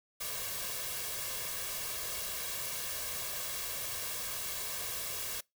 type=noise with comb filter; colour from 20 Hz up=white; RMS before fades=-38 dBFS; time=0.2-5.41 s; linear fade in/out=10 ms; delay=1.8 ms; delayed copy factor=+0.65; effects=noise-tail reverb RT60 0.2 s tail -25 dB re dry